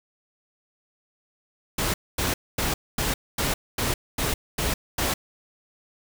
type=noise bursts; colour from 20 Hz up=pink; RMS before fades=-25 dBFS; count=9; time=1.78-5.14 s; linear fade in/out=5 ms; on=160 ms; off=240 ms; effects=none